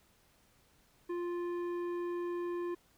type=tone with tanh clipping; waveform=sine; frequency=349.2 Hz; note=F4; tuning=in tune; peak=-36 dBFS; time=1.09-2.75 s; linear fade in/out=10 ms; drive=11 dB; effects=pink hiss -68 dBFS RMS until 2.97 s